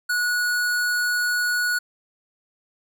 square tone, 1462 Hz, F#6, 21 cents flat, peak -21 dBFS, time 0.09-1.79 s, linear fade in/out 10 ms, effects none

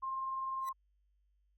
sine tone with tremolo, 1060 Hz, C6, 22 cents sharp, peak -34 dBFS, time 0.02-0.73 s, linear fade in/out 20 ms, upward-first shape sine, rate 20 Hz, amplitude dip 25%
5% pulse tone with exponential growth, 1975.5 Hz, B6, in tune, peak -36 dBFS, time 0.6-0.69 s, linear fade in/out 2 ms, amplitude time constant 19 ms
effects added 50 Hz sine -70 dBFS peak until 1.57 s

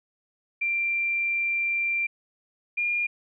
sine tone pair in turn, 2366 / 2413 Hz, D7 / D7, +12 / +46 cents, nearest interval unison, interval 34 cents, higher second, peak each -23 dBFS, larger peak neither, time 0.61-2.07 / 2.77-3.07 s, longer first, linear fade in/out 10 ms, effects none

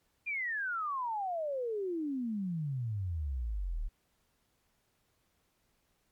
sine exponential sweep, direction down, 2449 to 34.71 Hz, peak -32 dBFS, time 0.26-3.89 s, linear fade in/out 20 ms, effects pink hiss -75 dBFS RMS until 6.11 s + MP3 96 kbps

